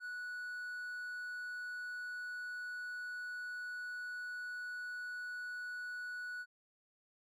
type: tone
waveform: triangle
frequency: 1473 Hz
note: F#6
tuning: 8 cents flat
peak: -39 dBFS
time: 0-6.46 s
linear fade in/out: 50 ms
effects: none